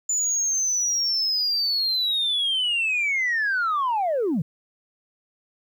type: linear sweep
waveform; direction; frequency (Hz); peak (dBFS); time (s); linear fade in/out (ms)
sine; down; 7040 to 135.3; -19; 0.09-4.42; 5
effects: tanh soft clip ceiling -18 dBFS + 10-bit